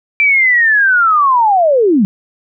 sine linear sweep, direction down, 2349 to 180.4 Hz, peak -7 dBFS, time 0.2-2.05 s, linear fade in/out 0 ms, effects none

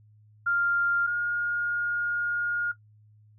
sine tone pair in turn, 1396.9 / 1424.6 Hz, F6 / F6, 0 / +34 cents, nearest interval unison, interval 34 cents, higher second, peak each -22 / -24 dBFS, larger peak first, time 0.46-1.07 / 1.07-2.72 s, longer second, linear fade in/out 10 ms, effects noise-tail reverb RT60 0.1 s tail -17 dB re dry + added 106 Hz sine -54 dBFS peak until 3.38 s

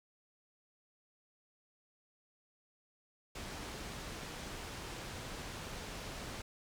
pink low-pass noise, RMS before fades -45 dBFS, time 3.35-6.42 s, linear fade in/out 5 ms, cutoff 7600 Hz, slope 12 dB/octave, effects none

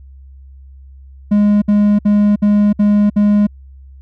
triangle tone bursts, 206.7 Hz, G#3, 8 cents flat, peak -6 dBFS, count 6, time 1.31-3.47 s, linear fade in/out 10 ms, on 310 ms, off 60 ms, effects added 67 Hz sine -35 dBFS peak until 4.01 s

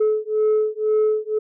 sine beating tone pair, 429.3 / 431.3 Hz, A4 / A4, -43 / -35 cents, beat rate 2 Hz, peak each -18 dBFS, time 0-1.39 s, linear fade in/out 10 ms, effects tanh soft clip ceiling -13 dBFS

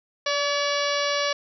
harmonic tone with a mistuned harmonic, 571 Hz, D5, 49 cents flat, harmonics 1 / 2 / 3 / 4 / 5 / 6 / 7 / 8 / 9 / 10, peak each -26 / -29 / -31 / -32 / -33 / -34 / -34 / -35 / -36 / -36 dBFS, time 0.26-1.33 s, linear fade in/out 5 ms, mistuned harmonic 1, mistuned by +20 cents, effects none

